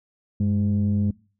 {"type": "tone pair together", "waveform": "sine", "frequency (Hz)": [97.73, 206.3], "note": ["G2", "G#3"], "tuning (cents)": [-5, -11], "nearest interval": "octave + minor second", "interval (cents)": 1294, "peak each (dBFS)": -20, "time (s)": [0.4, 1.11], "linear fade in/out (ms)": 5, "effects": ["noise-tail reverb RT60 0.4 s tail -23 dB re dry", "tanh soft clip ceiling -15 dBFS"]}